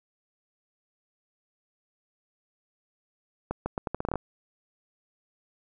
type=accelerating click train; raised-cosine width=1 ms; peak=-15 dBFS; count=11; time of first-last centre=3.51-4.157 s; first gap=150 ms; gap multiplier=0.79; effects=none